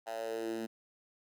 10% pulse tone with high-pass filter sweep, 113.3 Hz, A#2, 49 cents flat, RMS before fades -38 dBFS, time 0.06-0.67 s, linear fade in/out 20 ms, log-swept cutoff 750 to 240 Hz, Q 4.2, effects none

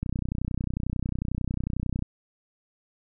click train, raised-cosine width 5 ms, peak -16 dBFS, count 63, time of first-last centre 0.03-2.024 s, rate 31.1 Hz, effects none

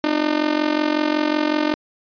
sawtooth tone with amplitude modulation, 302.9 Hz, D#4, 46 cents flat, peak -10 dBFS, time 0.04-1.74 s, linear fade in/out 0 ms, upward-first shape sine, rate 45.4 Hz, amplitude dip 80%, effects resampled to 11025 Hz

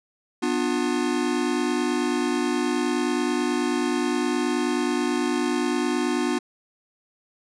square chord, B diminished, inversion none, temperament just, 246.9 / 296.3 / 355.6 Hz, B3 / D4 / F4, 0 / +15 / +31 cents, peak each -27 dBFS, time 0.42-6.39 s, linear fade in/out 10 ms, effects resampled to 22050 Hz

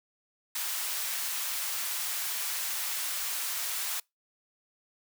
white high-pass noise, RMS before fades -33 dBFS, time 0.55-4 s, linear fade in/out 5 ms, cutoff 920 Hz, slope 12 dB/octave, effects noise-tail reverb RT60 0.2 s tail -26 dB re dry

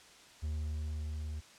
triangle tone with level ramp, 76.4 Hz, D#2, 31 cents flat, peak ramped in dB -31 to -35 dBFS, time 0.42-1.41 s, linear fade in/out 20 ms, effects white hiss -57 dBFS RMS until 1.58 s + low-pass 7000 Hz 12 dB/octave

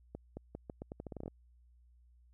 accelerating click train, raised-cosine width 2 ms, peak -29 dBFS, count 14, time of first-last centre 0.15-1.28 s, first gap 220 ms, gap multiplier 0.82, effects added 60 Hz sine -61 dBFS peak until 2.33 s

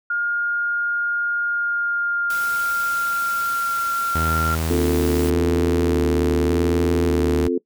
sine tone with pitch glide, 1417 to 1376.7 Hz, F6 to F6, +25 to -25 cents, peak -19 dBFS, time 0.1-4.55 s, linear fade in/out 5 ms, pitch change -50 cents, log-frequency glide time 1.44-3.92 s
white noise, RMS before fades -34 dBFS, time 2.3-5.3 s, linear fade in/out 2 ms
sawtooth tone with vibrato, 78.7 Hz, D#2, 20 cents sharp, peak -17 dBFS, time 4.15-7.48 s, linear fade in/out 5 ms, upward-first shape square, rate 0.85 Hz, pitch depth 45 cents each way
sine chord, F major, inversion second, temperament equal, 261.6 / 349.2 / 440 Hz, C4 / F4 / A4, 0 / 0 / 0 cents, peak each -22 dBFS, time 4.7-7.58 s, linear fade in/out 5 ms
effects noise-tail reverb RT60 0.1 s tail -21 dB re dry

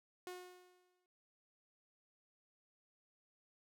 sawtooth tone with exponential decay, 362.1 Hz, F#4, 37 cents flat, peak -40 dBFS, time 0.27-1.06 s, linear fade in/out 1 ms, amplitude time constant 170 ms, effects none

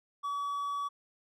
triangle tone, 1139 Hz, C#6, 47 cents sharp, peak -30 dBFS, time 0.23-0.89 s, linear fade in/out 20 ms, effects none

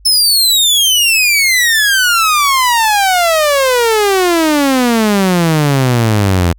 sawtooth exponential sweep, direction down, 5300 to 83.4 Hz, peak -5 dBFS, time 0.05-6.53 s, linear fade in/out 10 ms, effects added 49 Hz sine -39 dBFS peak until 6.58 s

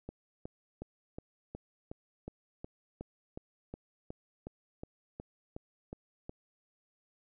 click train, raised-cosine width 2 ms, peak -28 dBFS, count 18, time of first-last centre 0.09-6.294 s, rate 2.74 Hz, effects none

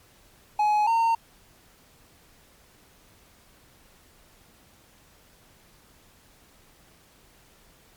triangle tone pair in turn, 842 / 914.6 Hz, G#5 / A#5, +24 / -33 cents, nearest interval minor second, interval 143 cents, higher second, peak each -17 / -17 dBFS, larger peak neither, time 0.59-0.87 / 0.87-1.15 s, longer neither, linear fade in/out 5 ms, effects pink hiss -57 dBFS RMS until 7.96 s + MP3 96 kbps

